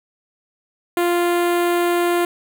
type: tone with notch filter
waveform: sawtooth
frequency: 348.4 Hz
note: F4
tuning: 4 cents flat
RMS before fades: -18 dBFS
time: 0.97-2.25 s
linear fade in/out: 2 ms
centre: 5400 Hz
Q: 0.87
effects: none